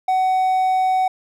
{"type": "tone", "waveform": "triangle", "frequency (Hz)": 750, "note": "F#5", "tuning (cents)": 23, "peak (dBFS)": -13, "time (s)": [0.08, 1.08], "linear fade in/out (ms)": 5, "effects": []}